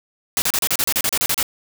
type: noise bursts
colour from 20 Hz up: white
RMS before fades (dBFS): -19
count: 13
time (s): 0.37-1.428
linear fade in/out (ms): 0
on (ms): 50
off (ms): 34
effects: none